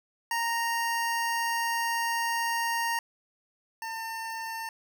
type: tone pair in turn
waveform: 25% pulse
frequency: 929 / 902 Hz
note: A#5 / A5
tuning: -6 / +43 cents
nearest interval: minor second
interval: 51 cents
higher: first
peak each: -23 / -30 dBFS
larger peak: first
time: 0.31-2.99 / 3.82-4.69 s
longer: first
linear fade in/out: 2 ms
effects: none